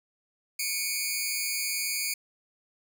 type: tone pair together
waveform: 10% pulse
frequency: 2229 / 2419 Hz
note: C#7 / D#7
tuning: +9 / -49 cents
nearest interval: minor second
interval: 142 cents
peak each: -22 dBFS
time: 0.59-2.14 s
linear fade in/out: 5 ms
effects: none